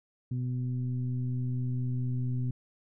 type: tone with frequency modulation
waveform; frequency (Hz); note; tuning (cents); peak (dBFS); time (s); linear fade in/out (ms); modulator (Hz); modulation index
sine; 125.1; B2; +23; -28; 0.31-2.51; 5; 125; 0.65
effects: none